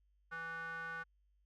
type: tone with band-pass filter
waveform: square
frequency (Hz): 164.81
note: E3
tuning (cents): 0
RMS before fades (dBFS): -44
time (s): 0.31-1.04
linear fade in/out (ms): 20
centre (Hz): 1400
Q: 9.6
effects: added 50 Hz sine -70 dBFS peak until 1.45 s